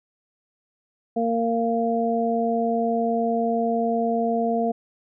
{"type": "harmonic tone", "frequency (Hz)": 230.7, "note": "A#3", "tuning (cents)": -18, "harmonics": [1, 2, 3], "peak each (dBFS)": [-24, -25, -24], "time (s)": [1.16, 4.72], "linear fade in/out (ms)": 10, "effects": []}